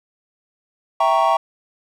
triangle chord, E diminished seventh, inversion none, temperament equal, 659.3 / 784 / 932.3 / 1108.7 Hz, E5 / G5 / Bb5 / Db6, 0 / 0 / 0 / 0 cents, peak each -17 dBFS, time 1-1.37 s, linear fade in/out 5 ms, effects tanh soft clip ceiling -4 dBFS

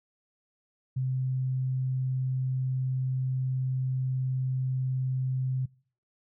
sine tone, 129.9 Hz, C3, 12 cents flat, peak -26 dBFS, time 0.96-5.66 s, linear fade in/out 10 ms, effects noise-tail reverb RT60 0.5 s tail -25 dB re dry

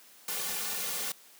white noise with comb filter, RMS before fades -34 dBFS, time 0.28-1.12 s, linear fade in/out 2 ms, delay 3.1 ms, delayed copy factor -0.95, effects white hiss -56 dBFS RMS until 1.39 s + high-pass 200 Hz 12 dB/octave

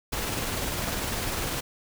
pink noise with tremolo, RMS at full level -29 dBFS, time 0.12-1.61 s, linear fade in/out 10 ms, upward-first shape square, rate 20 Hz, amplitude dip 25%, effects none

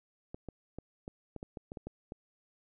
clicks, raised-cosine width 2 ms, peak -28 dBFS, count 11, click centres 0.345 / 0.487 / 0.786 / 1.079 / 1.363 / 1.429 / 1.572 / 1.719 / 1.772 / 1.87 / 2.121 s, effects none

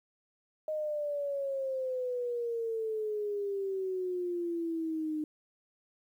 sine exponential sweep, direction down, 622.3 to 303.8 Hz, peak -31 dBFS, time 0.68-5.24 s, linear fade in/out 2 ms, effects 11-bit

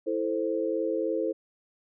sine chord, A minor, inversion second, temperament equal, 329.6 / 440 / 523.3 Hz, E4 / A4 / C5, 0 / 0 / 0 cents, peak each -30 dBFS, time 0.06-1.33 s, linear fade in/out 20 ms, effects none

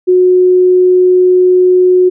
sine tone, 365.1 Hz, F#4, 23 cents flat, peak -4 dBFS, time 0.07-2.1 s, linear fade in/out 20 ms, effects none

